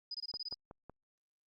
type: tone bursts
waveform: sine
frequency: 4978 Hz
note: D#8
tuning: in tune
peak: -38 dBFS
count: 8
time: 0.11-0.544 s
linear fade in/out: 5 ms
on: 35 ms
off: 22 ms
type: click train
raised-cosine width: 1 ms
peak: -35 dBFS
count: 4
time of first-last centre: 0.34-0.897 s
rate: 5.39 Hz
effects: Opus 48 kbps